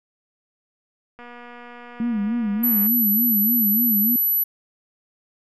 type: click train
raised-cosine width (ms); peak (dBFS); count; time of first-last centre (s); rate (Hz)
0.5; -27; 405; 1.19-2.866; 241
type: tone with vibrato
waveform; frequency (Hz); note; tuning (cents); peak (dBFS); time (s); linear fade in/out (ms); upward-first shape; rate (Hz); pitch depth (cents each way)
sine; 220; A3; 0; -20; 2-4.16; 2; sine; 3.4; 150
type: tone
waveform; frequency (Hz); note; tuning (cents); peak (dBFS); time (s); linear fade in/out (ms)
sine; 11840; F#9; 0; -17; 2.63-4.44; 10
effects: none